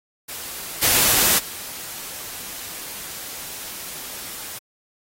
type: noise with level steps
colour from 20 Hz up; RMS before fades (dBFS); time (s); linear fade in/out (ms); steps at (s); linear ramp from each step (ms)
white; -33 / -17 / -34; 0.28-4.59; 10; 0.82 / 1.38; 10
effects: AAC 48 kbps